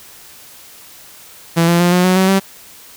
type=tone with pitch steps; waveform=sawtooth; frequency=167.3 / 171.41 / 175.62 / 179.93 / 184.35 / 188.88 / 193.51 Hz; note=E3 / F3 / F3 / F#3 / F#3 / F#3 / G3; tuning=+26 / -32 / +10 / -48 / -6 / +36 / -22 cents; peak=-6 dBFS; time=1.56-2.4 s; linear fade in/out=20 ms; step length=120 ms; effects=white hiss -40 dBFS RMS until 2.96 s